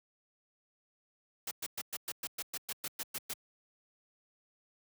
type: noise bursts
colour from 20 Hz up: white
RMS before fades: -38 dBFS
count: 13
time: 1.47-3.336 s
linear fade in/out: 5 ms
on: 42 ms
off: 110 ms
effects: high-pass 100 Hz 12 dB/octave